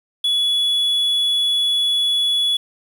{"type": "tone", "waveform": "triangle", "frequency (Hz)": 3400, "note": "G#7", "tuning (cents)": 40, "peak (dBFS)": -14, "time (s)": [0.24, 2.57], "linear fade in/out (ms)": 5, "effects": ["7-bit"]}